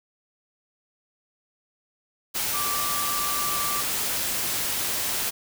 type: tone in noise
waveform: sine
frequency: 1170 Hz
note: D6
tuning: 7 cents flat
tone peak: -29 dBFS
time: 2.53-3.82 s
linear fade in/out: 20 ms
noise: white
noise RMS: -27 dBFS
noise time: 2.34-5.31 s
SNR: -5 dB
effects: none